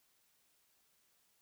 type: silence
effects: white hiss -74 dBFS RMS until 1.41 s